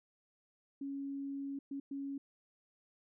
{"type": "tone bursts at uneven times", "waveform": "sine", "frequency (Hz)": 277.2, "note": "C#4", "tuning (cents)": 0, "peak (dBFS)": -38, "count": 3, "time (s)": [[0.81, 1.59], [1.71, 1.8], [1.91, 2.18]], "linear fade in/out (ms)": 5, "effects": []}